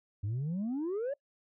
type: exponential sweep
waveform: sine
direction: up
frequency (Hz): 96 to 585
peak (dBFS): -29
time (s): 0.23-1.14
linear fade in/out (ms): 10
effects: noise-tail reverb RT60 0.1 s tail -22 dB re dry + tanh soft clip ceiling -30 dBFS